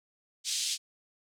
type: band-pass noise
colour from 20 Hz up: pink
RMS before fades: -32 dBFS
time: 0.44-0.78 s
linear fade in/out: 50 ms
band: 3400 to 8400 Hz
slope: 24 dB/octave
effects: none